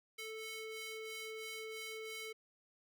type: ring-modulated tone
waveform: sawtooth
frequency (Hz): 879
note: A5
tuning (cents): -2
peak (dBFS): -37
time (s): 0.18-2.33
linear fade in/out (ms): 10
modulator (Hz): 1320
effects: none